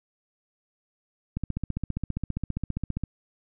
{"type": "click train", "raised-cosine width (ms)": 5, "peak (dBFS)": -16, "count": 26, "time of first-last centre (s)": [1.37, 3.037], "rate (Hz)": 15, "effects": []}